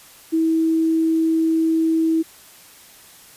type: tone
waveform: sine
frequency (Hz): 323.6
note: E4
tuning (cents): -32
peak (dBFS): -15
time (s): 0.32-2.23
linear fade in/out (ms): 20
effects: white hiss -46 dBFS RMS until 3.36 s + resampled to 32000 Hz